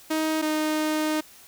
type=tone pair in turn; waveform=sawtooth; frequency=314.3 / 308.7 Hz; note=D#4 / D#4; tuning=+18 / -14 cents; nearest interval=unison; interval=32 cents; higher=first; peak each=-19 dBFS; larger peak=neither; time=0.1-0.42 / 0.42-1.21 s; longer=second; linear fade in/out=10 ms; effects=white hiss -50 dBFS RMS until 1.47 s